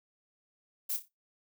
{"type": "noise with echo", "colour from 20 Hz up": "violet", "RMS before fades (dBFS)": -33, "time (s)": [0.89, 0.97], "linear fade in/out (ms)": 10, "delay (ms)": 29, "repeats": 4, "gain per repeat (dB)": -9, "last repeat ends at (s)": 1.086, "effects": ["noise-tail reverb RT60 0.2 s tail -20 dB re dry"]}